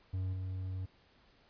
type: tone with level steps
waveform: triangle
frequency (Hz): 93.5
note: F#2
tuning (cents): +19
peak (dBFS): -31 / -34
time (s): 0.13-0.86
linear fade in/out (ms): 10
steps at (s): 0.33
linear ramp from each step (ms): 2
effects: pink hiss -66 dBFS RMS until 1.49 s + resampled to 11025 Hz